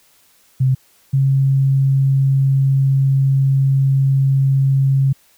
sine tone pair in turn, 130.81 / 135.76 Hz, C3 / C#3, 0 / -36 cents, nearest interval minor second, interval 64 cents, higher second, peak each -11 dBFS, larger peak neither, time 0.6-0.75 / 1.13-5.13 s, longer second, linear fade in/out 10 ms, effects white hiss -54 dBFS RMS until 5.37 s

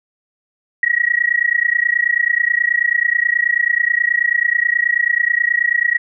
sine tone with amplitude modulation, 1909 Hz, A#6, 41 cents sharp, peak -9 dBFS, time 0.83-5.98 s, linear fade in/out 2 ms, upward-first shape sine, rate 29.3 Hz, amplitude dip 95%, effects none

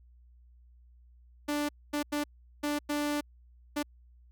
sawtooth tone bursts at uneven times, 293.7 Hz, D4, in tune, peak -25 dBFS, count 6, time 1.48-1.69 / 1.93-2.03 / 2.12-2.24 / 2.63-2.79 / 2.89-3.21 / 3.76-3.83 s, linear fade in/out 10 ms, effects added 60 Hz sine -55 dBFS peak until 4.31 s

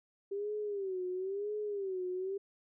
sine tone with vibrato, 392 Hz, G4, in tune, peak -34 dBFS, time 0.31-2.38 s, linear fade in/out 10 ms, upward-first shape sine, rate 0.99 Hz, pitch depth 130 cents each way, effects none

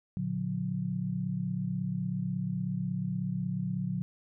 sine chord, Bb augmented, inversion none, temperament just, 116.54 / 145.68 / 182.1 Hz, Bb2 / D3 / F#3, 0 / -14 / -27 cents, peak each -37 / -35 / -32 dBFS, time 0.17-4.02 s, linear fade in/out 0 ms, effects none

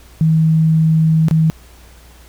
sine tone with dropouts, 159.5 Hz, D#3, 43 cents sharp, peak -9 dBFS, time 0.21-1.5 s, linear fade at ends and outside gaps 0 ms, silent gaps 1.284-1.311 s, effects added 60 Hz sine -41 dBFS peak until 2.28 s + pink hiss -46 dBFS RMS until 2.28 s

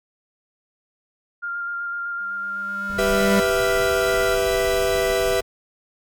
sine tone with vibrato, 1399 Hz, F6, 3 cents sharp, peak -25 dBFS, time 1.42-4.36 s, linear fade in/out 20 ms, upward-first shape square, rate 7.9 Hz, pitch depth 11 cents each way
square tone with exponential growth, 198.3 Hz, G3, 20 cents sharp, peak -17 dBFS, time 2.2-3.4 s, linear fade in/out 5 ms, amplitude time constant 260 ms
brown noise, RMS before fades -34 dBFS, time 2.89-5.42 s, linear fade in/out 5 ms
45% pulse chord, E minor, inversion first, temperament equal, 392 / 493.9 / 659.3 Hz, G4 / B4 / E5, 0 / 0 / 0 cents, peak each -23 dBFS, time 2.98-5.41 s, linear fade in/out 10 ms
effects none

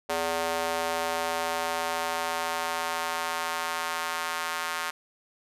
square tone with high-pass filter sweep, 83 Hz, E2, 12 cents sharp, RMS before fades -30 dBFS, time 0.09-4.91 s, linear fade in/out 10 ms, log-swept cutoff 570 to 1200 Hz, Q 1.5, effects resampled to 32000 Hz

